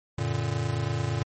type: chord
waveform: square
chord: Gb augmented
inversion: none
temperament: just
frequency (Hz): 92.5 / 115.62 / 144.53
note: Gb2 / Bb2 / D3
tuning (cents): 0 / -14 / -27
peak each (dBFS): -34 / -29 / -32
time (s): 0.18-1.23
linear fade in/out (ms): 5
effects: MP3 32 kbps